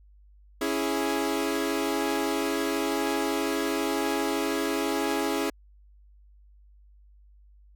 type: chord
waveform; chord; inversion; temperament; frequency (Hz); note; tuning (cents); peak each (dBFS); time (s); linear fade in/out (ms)
sawtooth; C# minor; none; equal; 277.2 / 329.6 / 415.3; C#4 / E4 / G#4; 0 / 0 / 0; -26; 0.61-5.5; 5
effects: added 50 Hz sine -52 dBFS peak until 7.75 s